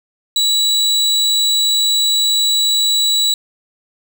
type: tone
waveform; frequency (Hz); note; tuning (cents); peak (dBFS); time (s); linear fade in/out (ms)
35% pulse; 3917; B7; -15; -10; 0.36-3.34; 2
effects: none

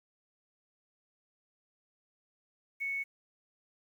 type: tone with quantisation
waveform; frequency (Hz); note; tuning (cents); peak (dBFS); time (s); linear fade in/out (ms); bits
sine; 2213; C#7; -3; -32; 2.8-3.04; 20; 10
effects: none

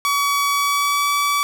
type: tone with pitch glide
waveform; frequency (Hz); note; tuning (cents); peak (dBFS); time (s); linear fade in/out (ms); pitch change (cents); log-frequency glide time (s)
sawtooth; 1135 to 1147.5; C#6 to D6; +41 to -40; -13; 0.05-1.43; 0; +19; 0.5-1.1
effects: none

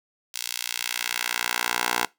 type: tone with high-pass filter sweep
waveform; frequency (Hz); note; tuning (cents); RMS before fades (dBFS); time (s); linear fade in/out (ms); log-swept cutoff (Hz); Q
10% pulse; 59.8; A#1; +45; -28; 0.34-2.06; 5; 4100 to 840; 0.86
effects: noise-tail reverb RT60 0.2 s tail -22 dB re dry

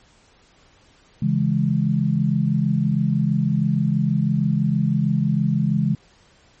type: chord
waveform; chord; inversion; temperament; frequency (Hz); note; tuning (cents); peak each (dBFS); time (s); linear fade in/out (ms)
sine; C# minor; none; equal; 138.59 / 164.81 / 207.7; C#3 / E3 / G#3; 0 / 0 / 0; -21; 1.22-5.95; 5
effects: pink hiss -55 dBFS RMS until 6.6 s + MP3 32 kbps

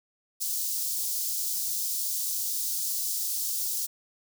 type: high-pass noise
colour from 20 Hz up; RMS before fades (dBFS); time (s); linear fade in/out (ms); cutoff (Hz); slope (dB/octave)
white; -30; 0.4-3.87; 20; 4700; 24
effects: none

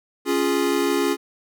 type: chord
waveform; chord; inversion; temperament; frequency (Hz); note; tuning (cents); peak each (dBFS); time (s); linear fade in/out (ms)
square; Db major; none; equal; 277.2 / 349.2 / 415.3; Db4 / F4 / Ab4; 0 / 0 / 0; -24; 0.25-1.17; 50
effects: none

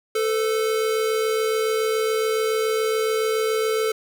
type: tone pair together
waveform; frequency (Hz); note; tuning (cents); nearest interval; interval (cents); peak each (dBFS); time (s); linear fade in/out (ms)
square; 440 / 507.1; A4 / B4; 0 / +46; major second; 246; -21 / -30; 0.15-3.92; 5
effects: none

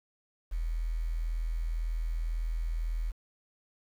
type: tone with quantisation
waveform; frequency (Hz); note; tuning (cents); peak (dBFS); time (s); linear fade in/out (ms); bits
sine; 40.96; E1; -10; -29; 0.51-3.12; 20; 9
effects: none

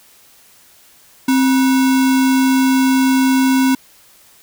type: tone with sample-and-hold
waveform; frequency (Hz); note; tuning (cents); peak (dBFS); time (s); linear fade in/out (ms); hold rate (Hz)
sine; 263; C4; +9; -10; 1.28-3.75; 5; 1225
effects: white hiss -48 dBFS RMS until 4.42 s

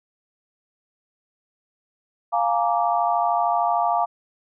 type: chord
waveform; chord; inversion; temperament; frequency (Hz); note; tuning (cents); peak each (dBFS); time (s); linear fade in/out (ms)
sine; Bb dominant seventh; second; just; 699.2 / 839.1 / 932.3 / 1165.4; F5 / Ab5 / Bb5 / D6; +2 / +18 / 0 / -14; -21 / -25 / -25 / -26; 2.32-4.06; 20
effects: none

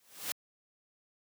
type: noise with exponential growth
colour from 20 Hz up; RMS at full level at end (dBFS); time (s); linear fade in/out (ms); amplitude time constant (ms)
white; -32; 0-0.32; 1; 69
effects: high-pass 150 Hz 12 dB/octave

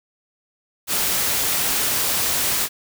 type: noise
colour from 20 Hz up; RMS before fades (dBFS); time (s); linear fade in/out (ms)
white; -21; 0.87-2.69; 50
effects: none

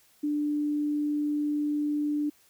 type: tone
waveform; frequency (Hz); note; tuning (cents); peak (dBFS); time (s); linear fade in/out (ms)
sine; 295.6; D4; +11; -25; 0.23-2.3; 10
effects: white hiss -62 dBFS RMS until 2.49 s

